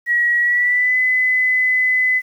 sine tone with pitch glide, 1913 to 2015 Hz, A#6 to B6, +44 to +34 cents, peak -13 dBFS, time 0.06-2.22 s, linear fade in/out 50 ms, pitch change +90 cents, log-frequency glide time 0.39-0.97 s, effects 8-bit

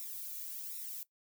violet noise with flanger, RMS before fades -43 dBFS, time 0-1.03 s, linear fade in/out 0 ms, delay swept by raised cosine 0.64 to 1.94 ms, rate 1.3 Hz, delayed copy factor -0.9, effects noise-tail reverb RT60 0.1 s tail -19 dB re dry

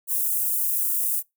white high-pass noise, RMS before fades -24 dBFS, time 0.07-1.23 s, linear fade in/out 50 ms, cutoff 9700 Hz, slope 24 dB/octave, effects noise-tail reverb RT60 0.2 s tail -25 dB re dry

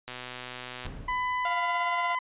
click train, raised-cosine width 0.2 ms, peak -20 dBFS, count 99, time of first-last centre 0.08-0.864 s, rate 125 Hz
brown noise with exponential decay, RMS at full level -33 dBFS, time 0.85-1.73 s, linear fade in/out 5 ms, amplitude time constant 190 ms
30% pulse tone with pitch glide, 1000 to 1013.4 Hz, B5 to B5, +21 to +44 cents, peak -24 dBFS, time 1.08-2.19 s, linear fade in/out 5 ms, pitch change +23 cents, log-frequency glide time 1.57-1.93 s
sawtooth tone with tremolo, 698.5 Hz, F5, in tune, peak -25 dBFS, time 1.45-2.15 s, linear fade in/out 2 ms, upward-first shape sine, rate 17 Hz, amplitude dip 40%
effects resampled to 8000 Hz

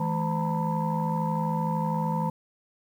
sine tone cluster, 161.8 / 212.7 / 513 / 899 / 972 Hz, E3 / G#3 / C5 / A5 / B5, -32 / +42 / -34 / +37 / -28 cents, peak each -27 / -31 / -35 / -30 / -33 dBFS, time 0-2.3 s, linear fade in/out 5 ms, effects tanh soft clip ceiling -16 dBFS + 9-bit

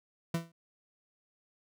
40% pulse tone with exponential decay, 166.9 Hz, E3, 22 cents sharp, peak -26 dBFS, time 0.34-0.52 s, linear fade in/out 5 ms, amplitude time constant 38 ms, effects none

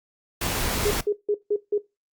pink noise, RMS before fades -26 dBFS, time 0.41-1.01 s, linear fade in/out 5 ms
sine tone bursts, 415.3 Hz, G#4, in tune, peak -19 dBFS, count 5, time 0.85-1.78 s, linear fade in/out 5 ms, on 58 ms, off 160 ms
effects noise-tail reverb RT60 0.2 s tail -17 dB re dry + Opus 48 kbps

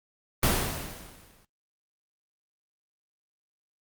pink noise with exponential decay, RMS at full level -21 dBFS, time 0.43-1.45 s, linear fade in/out 2 ms, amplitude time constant 220 ms, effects Opus 24 kbps

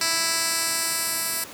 10% pulse tone with band-pass filter sweep, 329.6 Hz, E4, in tune, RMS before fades -25 dBFS, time 0.01-1.44 s, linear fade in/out 2 ms, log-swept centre 6200 to 12000 Hz, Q 1.1, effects pink hiss -40 dBFS RMS until 1.53 s + high-pass 150 Hz 12 dB/octave

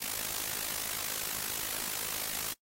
white noise with amplitude modulation, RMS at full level -32 dBFS, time 0-2.54 s, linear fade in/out 20 ms, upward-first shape sine, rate 52.8 Hz, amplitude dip 85%, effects noise-tail reverb RT60 0.1 s tail -21 dB re dry + AAC 48 kbps

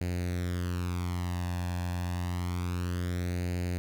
sawtooth tone with flanger, 88.7 Hz, F2, 27 cents sharp, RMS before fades -32 dBFS, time 0.01-3.78 s, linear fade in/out 0 ms, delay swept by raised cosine 0.44 to 1.17 ms, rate 0.28 Hz, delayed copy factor +0.7, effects none

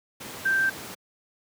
sine tone in noise, 1568 Hz, G6, in tune, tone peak -20 dBFS, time 0.45-0.7 s, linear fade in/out 10 ms, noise pink, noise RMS -38 dBFS, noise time 0.2-0.95 s, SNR +15 dB, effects high-pass 150 Hz 12 dB/octave

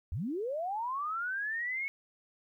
sine linear sweep, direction up, 63.9 to 2217 Hz, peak -32 dBFS, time 0.12-1.88 s, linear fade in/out 0 ms, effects 12-bit

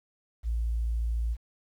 sine tone, 57 Hz, A#1, 38 cents flat, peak -25 dBFS, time 0.43-1.37 s, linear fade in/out 50 ms, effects tanh soft clip ceiling -21 dBFS + 10-bit

